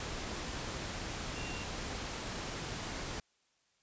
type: tone in noise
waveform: sine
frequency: 2760 Hz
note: F7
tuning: 21 cents flat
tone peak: -46 dBFS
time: 1.36-1.64 s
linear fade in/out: 2 ms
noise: pink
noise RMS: -40 dBFS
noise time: 0-3.2 s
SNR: -9 dB
effects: white hiss -74 dBFS RMS until 3.82 s + resampled to 16000 Hz